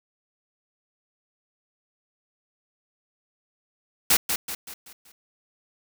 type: noise with echo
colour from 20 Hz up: white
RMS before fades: -18 dBFS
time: 4.1-4.17 s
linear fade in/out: 5 ms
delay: 190 ms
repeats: 5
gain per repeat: -7 dB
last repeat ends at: 5.12 s
effects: none